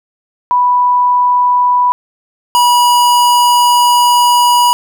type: tone pair in turn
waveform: sine / square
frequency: 986 / 970.7 Hz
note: B5 / B5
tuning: -3 / -30 cents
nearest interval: unison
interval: 27 cents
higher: first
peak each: -7 dBFS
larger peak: neither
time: 0.51-1.92 / 2.55-4.73 s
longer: second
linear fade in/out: 0 ms
effects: none